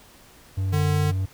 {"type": "tone with vibrato", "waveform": "triangle", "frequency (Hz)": 95.2, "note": "F#2", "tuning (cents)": 50, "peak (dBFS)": -20, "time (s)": [0.57, 1.26], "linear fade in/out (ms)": 10, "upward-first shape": "sine", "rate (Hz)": 3.1, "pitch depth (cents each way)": 11}
{"type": "tone", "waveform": "square", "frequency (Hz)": 149.9, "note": "D3", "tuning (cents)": 36, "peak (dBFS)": -22, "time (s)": [0.72, 1.12], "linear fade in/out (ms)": 20}
{"effects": ["pink hiss -51 dBFS RMS until 1.33 s"]}